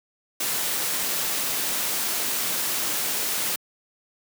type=noise; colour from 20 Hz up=white; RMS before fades=-26 dBFS; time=0.4-3.56 s; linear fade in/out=5 ms; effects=high-pass 150 Hz 12 dB/octave